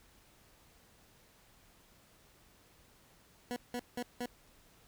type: tone bursts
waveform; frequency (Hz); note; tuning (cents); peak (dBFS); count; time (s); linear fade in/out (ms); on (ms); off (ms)
20% pulse; 244.1; B3; -20; -31; 4; 3.51-4.258; 0; 52; 180
effects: pink hiss -64 dBFS RMS until 4.87 s